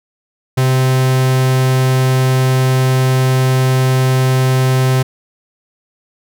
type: tone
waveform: 45% pulse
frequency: 130 Hz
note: C3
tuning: 11 cents flat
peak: -10 dBFS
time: 0.57-5.03 s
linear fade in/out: 10 ms
effects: none